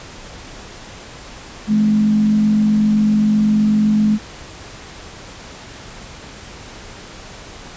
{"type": "tone with frequency modulation", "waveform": "sine", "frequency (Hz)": 212.9, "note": "G#3", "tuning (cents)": 43, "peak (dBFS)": -11, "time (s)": [1.67, 4.19], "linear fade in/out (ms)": 50, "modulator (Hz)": 47.8, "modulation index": 0.3, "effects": ["pink hiss -36 dBFS RMS until 7.76 s", "resampled to 16000 Hz"]}